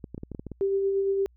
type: clicks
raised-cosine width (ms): 3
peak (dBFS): -23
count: 9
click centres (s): 0.042 / 0.146 / 0.179 / 0.234 / 0.317 / 0.348 / 0.395 / 0.467 / 0.517
type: tone with tremolo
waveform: sine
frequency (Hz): 392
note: G4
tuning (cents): 0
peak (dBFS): -21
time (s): 0.61-1.26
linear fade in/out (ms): 0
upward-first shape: sine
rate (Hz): 8.7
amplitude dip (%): 30
effects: added 60 Hz sine -56 dBFS peak until 1.36 s